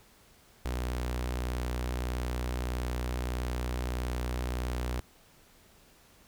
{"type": "tone with notch filter", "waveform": "sawtooth", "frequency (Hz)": 61.6, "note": "B1", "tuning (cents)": -4, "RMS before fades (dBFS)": -33, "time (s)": [0.65, 5], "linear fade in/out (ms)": 0, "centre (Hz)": 160, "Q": 1.6, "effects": ["pink hiss -60 dBFS RMS until 6.27 s"]}